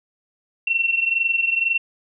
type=tone pair together; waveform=sine; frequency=2710 / 2732 Hz; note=E7 / F7; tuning=+47 / -39 cents; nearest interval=unison; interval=14 cents; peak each=-19 / -23 dBFS; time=0.67-1.78 s; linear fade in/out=5 ms; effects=none